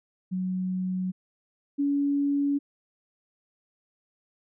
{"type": "tone pair in turn", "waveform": "sine", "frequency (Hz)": [185, 283.5], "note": ["F#3", "C#4"], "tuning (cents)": [0, 39], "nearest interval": "perfect fifth", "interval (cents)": 739, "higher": "second", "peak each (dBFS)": [-26, -22], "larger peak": "second", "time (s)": [[0.31, 1.12], [1.78, 2.59]], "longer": "neither", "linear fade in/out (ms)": 20, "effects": []}